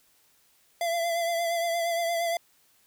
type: tone with vibrato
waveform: square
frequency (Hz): 678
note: E5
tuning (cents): +49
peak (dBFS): -26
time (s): 0.81-2.37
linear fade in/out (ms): 2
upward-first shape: triangle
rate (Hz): 8.6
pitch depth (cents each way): 41
effects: white hiss -64 dBFS RMS until 2.86 s